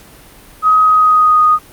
sine tone with pitch glide, 1263 to 1239.2 Hz, D#6 to D#6, +26 to -7 cents, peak -6 dBFS, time 0.62-1.59 s, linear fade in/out 50 ms, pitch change -33 cents, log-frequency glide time 0.81-1.43 s, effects pink hiss -40 dBFS RMS until 1.72 s + Opus 48 kbps

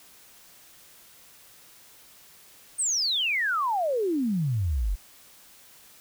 sine exponential sweep, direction down, 8930 to 42.09 Hz, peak -23 dBFS, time 2.78-4.96 s, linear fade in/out 20 ms, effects white hiss -53 dBFS RMS until 6 s

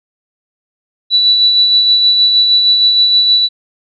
sine tone with tremolo, 3951 Hz, B7, in tune, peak -5 dBFS, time 1.1-3.49 s, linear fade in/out 50 ms, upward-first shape sine, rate 6.4 Hz, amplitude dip 35%, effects none

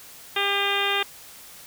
harmonic tone with a mistuned harmonic, 400 Hz, G4, 35 cents sharp, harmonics 1 / 2 / 3 / 4 / 5 / 6 / 7 / 8 / 9, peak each -30 / -30 / -30 / -30 / -30 / -30 / -30 / -30 / -30 dBFS, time 0.36-1.03 s, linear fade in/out 5 ms, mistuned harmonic 6, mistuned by +21 cents, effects white hiss -45 dBFS RMS until 1.66 s

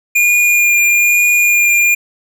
square tone with vibrato, 2419 Hz, D#7, 49 cents flat, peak -9 dBFS, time 0.15-1.95 s, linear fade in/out 10 ms, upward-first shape triangle, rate 1.1 Hz, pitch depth 15 cents each way, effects none

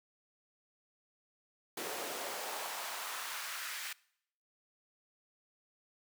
pink noise with high-pass filter sweep, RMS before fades -41 dBFS, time 1.77-3.93 s, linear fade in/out 5 ms, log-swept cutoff 380 to 1900 Hz, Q 1.5, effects noise-tail reverb RT60 0.7 s tail -23 dB re dry

